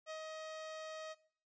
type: tone with ADSR envelope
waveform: sawtooth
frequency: 630 Hz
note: D#5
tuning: 21 cents sharp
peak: -39 dBFS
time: 0.06-1.15 s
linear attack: 42 ms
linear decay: 89 ms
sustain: -2 dB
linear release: 34 ms
effects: noise-tail reverb RT60 0.5 s tail -18 dB re dry + resampled to 16000 Hz